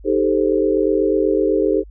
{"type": "chord", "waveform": "sine", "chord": "A half-diminished seventh", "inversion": "second", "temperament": "equal", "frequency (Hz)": [311.1, 392, 440, 523.3], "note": ["Eb4", "G4", "A4", "C5"], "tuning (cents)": [0, 0, 0, 0], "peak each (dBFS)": [-20, -18, -19, -22], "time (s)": [0.04, 1.84], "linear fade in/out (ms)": 50, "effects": ["added 50 Hz sine -37 dBFS peak until 1.9 s"]}